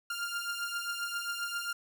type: beating tone pair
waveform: sawtooth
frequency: 1396.9 / 1404.4 Hz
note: F6 / F6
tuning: 0 / +9 cents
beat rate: 7.5 Hz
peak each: -32 / -35 dBFS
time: 0.1-1.73 s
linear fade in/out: 5 ms
effects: none